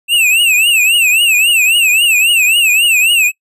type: tone with vibrato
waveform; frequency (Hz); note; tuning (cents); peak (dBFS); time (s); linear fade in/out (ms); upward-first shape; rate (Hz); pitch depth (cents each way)
square; 2656; E7; +12; -8; 0.08-3.32; 50; triangle; 3.7; 170
effects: noise-tail reverb RT60 0.1 s tail -25 dB re dry + resampled to 32000 Hz